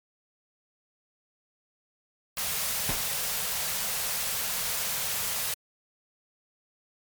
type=band-stop noise; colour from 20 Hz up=white; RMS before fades=-30 dBFS; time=2.37-5.54 s; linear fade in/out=2 ms; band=230 to 420 Hz; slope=96 dB/octave
type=noise with exponential decay; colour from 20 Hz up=pink; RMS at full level=-26 dBFS; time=2.89-3.07 s; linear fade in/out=1 ms; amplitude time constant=37 ms
effects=MP3 96 kbps